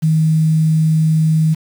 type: tone with quantisation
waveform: sine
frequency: 158 Hz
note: D#3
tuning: 27 cents sharp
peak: -10 dBFS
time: 0.02-1.55 s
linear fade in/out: 20 ms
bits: 6
effects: none